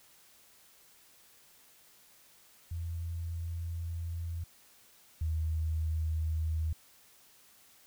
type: tone pair in turn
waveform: sine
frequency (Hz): 84.1 / 79.38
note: E2 / D#2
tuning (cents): +35 / +35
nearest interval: minor second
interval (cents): 100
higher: first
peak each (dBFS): -34 / -29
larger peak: second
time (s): 2.71-4.44 / 5.21-6.73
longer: first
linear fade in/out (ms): 5
effects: white hiss -61 dBFS RMS until 7.86 s